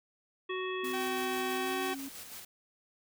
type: harmonic tone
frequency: 371.5 Hz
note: F#4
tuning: 7 cents sharp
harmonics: 1 / 3 / 5 / 7 / 9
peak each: -35 / -40 / -42 / -43 / -45 dBFS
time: 0.49-1.94 s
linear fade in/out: 10 ms
type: tone with pitch glide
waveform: sine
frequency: 256.2 to 273 Hz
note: C4 to C#4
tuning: -36 to -26 cents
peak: -39 dBFS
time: 0.83-2.09 s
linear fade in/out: 10 ms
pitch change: +110 cents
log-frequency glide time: 1.55-1.8 s
type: noise with tremolo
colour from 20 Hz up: white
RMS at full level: -45 dBFS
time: 0.84-2.45 s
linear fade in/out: 5 ms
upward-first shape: square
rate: 6.1 Hz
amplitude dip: 35%
type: tone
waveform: sawtooth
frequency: 770 Hz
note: G5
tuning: 31 cents flat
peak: -33 dBFS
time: 0.93-1.95 s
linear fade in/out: 10 ms
effects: none